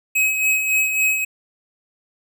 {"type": "tone with tremolo", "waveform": "square", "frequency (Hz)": 2549, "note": "D#7", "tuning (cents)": 41, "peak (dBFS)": -15, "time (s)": [0.15, 1.25], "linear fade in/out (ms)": 10, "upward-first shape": "sine", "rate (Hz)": 3.6, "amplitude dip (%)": 50, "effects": []}